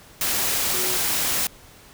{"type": "tone in noise", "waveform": "sine", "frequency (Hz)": 368.1, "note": "F#4", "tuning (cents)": -9, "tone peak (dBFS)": -32, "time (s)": [0.74, 0.97], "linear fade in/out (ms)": 2, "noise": "white", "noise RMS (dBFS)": -23, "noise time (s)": [0.21, 1.47], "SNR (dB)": -12, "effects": ["pink hiss -48 dBFS RMS until 1.93 s"]}